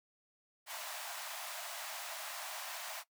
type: high-pass noise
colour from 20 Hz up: pink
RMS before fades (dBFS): -44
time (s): 0.66-3.04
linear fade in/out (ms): 50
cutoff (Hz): 600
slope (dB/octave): 96
effects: noise-tail reverb RT60 0.1 s tail -17 dB re dry